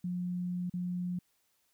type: tone with dropouts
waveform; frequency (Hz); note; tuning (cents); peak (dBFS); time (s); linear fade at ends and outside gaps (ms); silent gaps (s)
sine; 178.5; F3; +38; -32; 0.04-1.19; 5; 0.698-0.737
effects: white hiss -74 dBFS RMS until 1.73 s